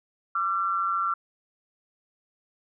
sine tone pair together, 1174.7 / 1360.6 Hz, D6 / F6, 0 / -46 cents, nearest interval minor third, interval 254 cents, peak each -28 / -25 dBFS, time 0.35-1.14 s, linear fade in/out 5 ms, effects none

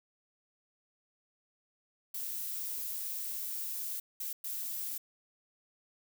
violet noise bursts at uneven times, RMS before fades -38 dBFS, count 3, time 2.14-4 / 4.2-4.33 / 4.44-4.98 s, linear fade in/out 5 ms, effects none

